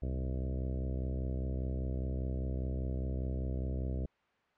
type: harmonic tone with a mistuned harmonic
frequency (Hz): 65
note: C2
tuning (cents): -11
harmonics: 1 / 2 / 3 / 4 / 5 / 6 / 7 / 8 / 9 / 10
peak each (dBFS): -34 / -40 / -44 / -46 / -48 / -50 / -51 / -52 / -53 / -54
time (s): 0.02-4.06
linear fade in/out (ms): 5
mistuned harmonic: 1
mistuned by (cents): +81
effects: white hiss -71 dBFS RMS until 4.57 s + low-pass 2000 Hz 12 dB/octave